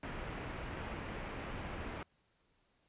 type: low-pass noise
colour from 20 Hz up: pink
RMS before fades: -43 dBFS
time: 0.03-2.03 s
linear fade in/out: 2 ms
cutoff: 2700 Hz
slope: 24 dB/octave
effects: pink hiss -75 dBFS RMS until 2.88 s + resampled to 8000 Hz